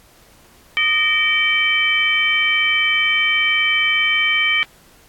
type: harmonic tone with a mistuned harmonic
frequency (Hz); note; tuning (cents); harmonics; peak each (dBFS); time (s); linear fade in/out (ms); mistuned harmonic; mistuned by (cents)
617; D#5; -15; 2 / 3 / 4 / 5; -28 / -22 / -16 / -20; 0.77-4.63; 0; 4; -110
effects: pink hiss -50 dBFS RMS until 5.08 s + AAC 64 kbps